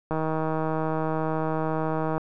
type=click train; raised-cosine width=1 ms; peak=-14 dBFS; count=328; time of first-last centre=0.11-2.18 s; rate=158 Hz; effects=none